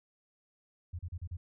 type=tone bursts; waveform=sine; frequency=87.31 Hz; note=F2; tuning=in tune; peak=-36 dBFS; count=5; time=0.93-1.37 s; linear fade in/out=10 ms; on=60 ms; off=35 ms; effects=none